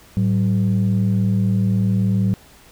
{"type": "tone pair together", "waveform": "sine", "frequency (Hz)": [109.09, 189.6], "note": ["A2", "F#3"], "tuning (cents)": [-14, 43], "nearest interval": "minor seventh", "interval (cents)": 957, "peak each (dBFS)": -16, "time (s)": [0.17, 2.34], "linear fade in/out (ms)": 0, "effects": ["tanh soft clip ceiling -11 dBFS", "pink hiss -48 dBFS RMS until 2.71 s"]}